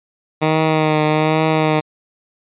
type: tone with vibrato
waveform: 10% pulse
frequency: 155.56 Hz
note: D#3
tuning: in tune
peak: -5 dBFS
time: 0.41-1.81 s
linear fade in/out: 20 ms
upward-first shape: triangle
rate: 1.2 Hz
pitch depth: 34 cents each way
effects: resampled to 8000 Hz